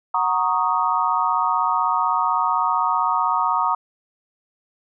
sine chord, D# minor seventh, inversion first, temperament equal, 740 / 932.3 / 1108.7 / 1244.5 Hz, F#5 / A#5 / C#6 / D#6, 0 / 0 / 0 / 0 cents, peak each -26 / -21 / -24 / -22 dBFS, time 0.14-3.75 s, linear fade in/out 5 ms, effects none

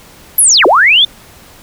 sine linear two-way sweep, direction down then up, 11840 to 311.1 to 3626 Hz, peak -4 dBFS, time 0.38-1.05 s, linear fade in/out 5 ms, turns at 0.66 s, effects pink hiss -39 dBFS RMS until 1.62 s

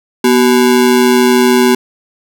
square ring-modulated tone, 311.1 Hz, D#4, in tune, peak -4 dBFS, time 0.24-1.75 s, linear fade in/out 5 ms, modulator 66.6 Hz, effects none

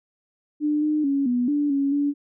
sine tone with pitch steps, 298.7 / 303.6 / 278.1 / 245 / 291.4 / 278 / 286.9 Hz, D4 / D#4 / C#4 / B3 / D4 / C#4 / D4, +29 / -42 / +6 / -14 / -13 / +5 / -40 cents, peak -19 dBFS, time 0.6-2.14 s, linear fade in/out 50 ms, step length 220 ms, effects none

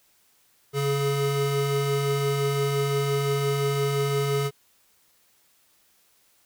square tone pair together, 139.2 / 423.4 Hz, C#3 / G#4, +8 / +33 cents, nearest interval octave + perfect fifth, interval 1925 cents, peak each -26 / -26 dBFS, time 0.73-4.51 s, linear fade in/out 50 ms, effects white hiss -63 dBFS RMS until 6.45 s

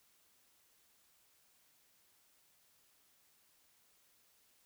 silence, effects white hiss -71 dBFS RMS until 4.65 s

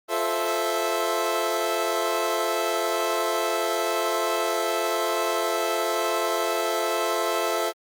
25% pulse chord, F major seventh, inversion none, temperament equal with one note detuned, 349.2 / 435.7 / 523.3 / 659.3 Hz, F4 / A4 / C5 / E5, 0 / -17 / 0 / 0 cents, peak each -27 / -25 / -27 / -23 dBFS, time 0.08-7.73 s, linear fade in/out 50 ms, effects Opus 32 kbps

